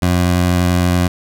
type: tone with vibrato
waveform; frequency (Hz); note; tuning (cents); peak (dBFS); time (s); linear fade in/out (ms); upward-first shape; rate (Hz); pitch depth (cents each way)
20% pulse; 88.9; F2; +31; -7; 0.02-1.08; 5; sine; 12; 11
effects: none